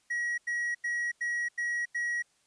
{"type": "tone bursts", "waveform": "triangle", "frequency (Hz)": 1909, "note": "A#6", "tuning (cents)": 41, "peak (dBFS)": -27, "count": 6, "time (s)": [0.1, 2.225], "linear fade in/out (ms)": 10, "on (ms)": 280, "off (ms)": 89, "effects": ["white hiss -69 dBFS RMS until 2.46 s", "resampled to 22050 Hz"]}